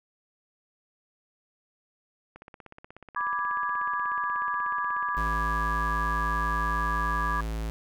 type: click train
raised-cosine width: 0.5 ms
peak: -30 dBFS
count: 50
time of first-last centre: 2.36-5.33 s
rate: 16.5 Hz
type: chord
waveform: sine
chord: G# diminished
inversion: first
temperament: equal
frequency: 987.8 / 1174.7 / 1661.2 Hz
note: B5 / D6 / G#6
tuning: 0 / 0 / 0 cents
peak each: -32 / -29 / -32 dBFS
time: 3.16-7.41 s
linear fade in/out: 5 ms
type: tone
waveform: square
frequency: 55 Hz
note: A1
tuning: in tune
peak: -30 dBFS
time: 5.17-7.7 s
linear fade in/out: 0 ms
effects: none